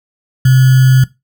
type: tone with sample-and-hold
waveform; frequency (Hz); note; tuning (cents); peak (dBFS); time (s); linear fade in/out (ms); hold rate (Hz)
sine; 130; C3; -11; -4; 0.45-1.04; 5; 1575
effects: noise-tail reverb RT60 0.2 s tail -18 dB re dry